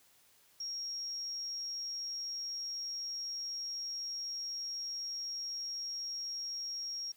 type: tone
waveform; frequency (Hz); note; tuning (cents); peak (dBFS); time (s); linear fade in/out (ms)
sine; 5588; F8; 0; -37; 0.6-7.12; 5
effects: white hiss -66 dBFS RMS until 7.16 s